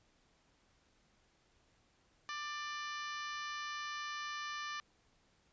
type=harmonic tone; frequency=592 Hz; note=D5; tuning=14 cents sharp; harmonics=2 / 3 / 4 / 5 / 6 / 7 / 8 / 9 / 10; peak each=-43 / -45 / -50 / -51 / -54 / -54 / -56 / -57 / -55 dBFS; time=2.29-4.8 s; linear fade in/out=0 ms; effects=pink hiss -72 dBFS RMS until 5.52 s + resampled to 16000 Hz